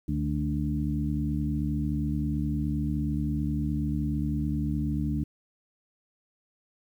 harmonic tone with a mistuned harmonic, 73.4 Hz, D2, in tune, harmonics 1 / 2 / 3 / 4, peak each -31 / -30 / -32 / -32 dBFS, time 0.08-5.24 s, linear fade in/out 5 ms, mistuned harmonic 2, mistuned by +45 cents, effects 10-bit

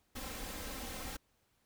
pink noise with comb filter, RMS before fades -43 dBFS, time 0.15-1.17 s, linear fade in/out 10 ms, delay 3.8 ms, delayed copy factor +0.6, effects pink hiss -75 dBFS RMS until 1.65 s

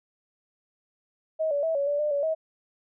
sine tone with pitch steps, 634 / 573 / 649 / 563 / 579 / 599 / 569 / 638 Hz, D#5 / D5 / E5 / C#5 / D5 / D5 / C#5 / D#5, +32 / -43 / -27 / +27 / -25 / +34 / +45 / +43 cents, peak -23 dBFS, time 1.39-2.35 s, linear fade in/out 20 ms, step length 120 ms, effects none

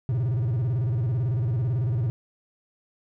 triangle tone with vibrato, 120 Hz, B2, 49 cents flat, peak -20 dBFS, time 0.09-2.1 s, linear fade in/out 0 ms, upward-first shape square, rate 18 Hz, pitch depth 180 cents each way, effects none

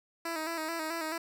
10% pulse tone with vibrato, 323.7 Hz, E4, 31 cents flat, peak -25 dBFS, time 0.25-1.18 s, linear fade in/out 5 ms, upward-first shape square, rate 4.6 Hz, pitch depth 51 cents each way, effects none

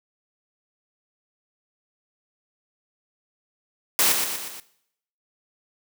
white noise with echo, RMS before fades -19 dBFS, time 3.99-4.12 s, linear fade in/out 0 ms, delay 120 ms, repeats 4, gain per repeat -5 dB, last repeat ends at 4.6 s, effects noise-tail reverb RT60 0.7 s tail -17 dB re dry + high-pass 200 Hz 12 dB/octave

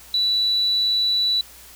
sine tone, 3951 Hz, B7, in tune, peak -17 dBFS, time 0.14-1.41 s, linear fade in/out 2 ms, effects added 60 Hz sine -52 dBFS peak until 1.75 s + white hiss -45 dBFS RMS until 1.75 s

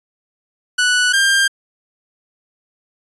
sawtooth tone pair in turn, 1480 / 1594.6 Hz, F#6 / G6, 0 / +29 cents, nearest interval minor second, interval 129 cents, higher second, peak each -9 / -8 dBFS, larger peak second, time 0.78-1.13 / 1.13-1.48 s, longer neither, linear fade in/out 10 ms, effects resampled to 24000 Hz

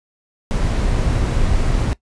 brown noise, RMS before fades -17 dBFS, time 0.51-1.93 s, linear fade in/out 0 ms, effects noise-tail reverb RT60 0.1 s tail -18 dB re dry + resampled to 22050 Hz

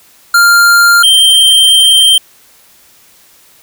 square tone pair in turn, 1396.9 / 3147 Hz, F6 / G7, 0 / +6 cents, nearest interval octave + major second, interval 1406 cents, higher second, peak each -4 dBFS, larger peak neither, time 0.34-1.03 / 1.03-2.18 s, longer second, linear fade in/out 5 ms, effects white hiss -44 dBFS RMS until 3.62 s

